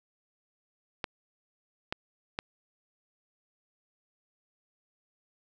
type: clicks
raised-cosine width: 0.3 ms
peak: -15 dBFS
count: 3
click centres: 1.042 / 1.925 / 2.389 s
effects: none